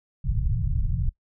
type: low-pass noise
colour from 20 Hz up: pink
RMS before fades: -24 dBFS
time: 0.24-1.1 s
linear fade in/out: 10 ms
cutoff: 150 Hz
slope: 48 dB/octave
effects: noise-tail reverb RT60 0.1 s tail -22 dB re dry